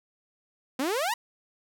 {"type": "exponential sweep", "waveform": "sawtooth", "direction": "up", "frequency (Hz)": [246.9, 997], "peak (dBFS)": -22, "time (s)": [0.79, 1.14], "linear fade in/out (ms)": 5, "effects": []}